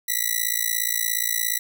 5% pulse tone with amplitude modulation, 1965 Hz, B6, 9 cents flat, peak -7 dBFS, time 0.08-1.59 s, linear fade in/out 10 ms, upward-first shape sine, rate 57.1 Hz, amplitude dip 100%, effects none

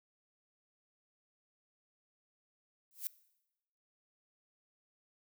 violet noise with exponential growth, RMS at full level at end -34 dBFS, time 2.91-3.07 s, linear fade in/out 0 ms, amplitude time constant 34 ms, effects noise-tail reverb RT60 0.9 s tail -20 dB re dry

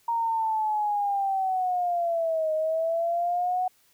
sine linear two-way sweep, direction down then up, 935 to 622.3 to 741 Hz, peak -23 dBFS, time 0.08-3.68 s, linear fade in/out 5 ms, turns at 2.53 s, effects white hiss -63 dBFS RMS until 3.93 s

